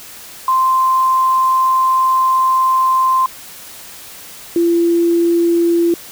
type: tone pair in turn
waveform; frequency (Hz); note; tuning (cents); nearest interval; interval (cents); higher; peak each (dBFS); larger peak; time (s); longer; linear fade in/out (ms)
sine; 1043 / 340.3; C6 / F4; -6 / -45; octave + perfect fifth; 1939; first; -10; neither; 0.48-3.26 / 4.56-5.94; first; 2
effects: white hiss -35 dBFS RMS until 6.11 s